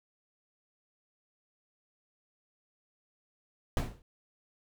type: noise with exponential decay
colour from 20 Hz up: brown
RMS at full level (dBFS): -24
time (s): 3.77-4.02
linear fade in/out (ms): 1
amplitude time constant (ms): 53
effects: none